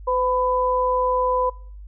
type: tone pair together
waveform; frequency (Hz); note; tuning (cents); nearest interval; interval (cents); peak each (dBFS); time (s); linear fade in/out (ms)
sine; 507.6 / 1000; B4 / B5; +47 / +21; octave; 1174; -21; 0.07-1.5; 10
effects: noise-tail reverb RT60 0.5 s tail -23 dB re dry + added 50 Hz sine -36 dBFS peak until 1.87 s